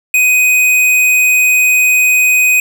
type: tone with hard clipping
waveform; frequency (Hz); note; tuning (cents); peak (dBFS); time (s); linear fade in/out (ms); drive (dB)
sine; 2500; D#7; +8; -8; 0.14-2.6; 2; 18
effects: none